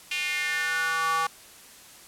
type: tone with high-pass filter sweep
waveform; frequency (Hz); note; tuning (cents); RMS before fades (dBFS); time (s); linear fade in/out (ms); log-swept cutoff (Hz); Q
square; 163.1; E3; -18; -27; 0.11-1.27; 5; 2600 to 1000; 4.5
effects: white hiss -49 dBFS RMS until 2.07 s + low-pass 12000 Hz 12 dB/octave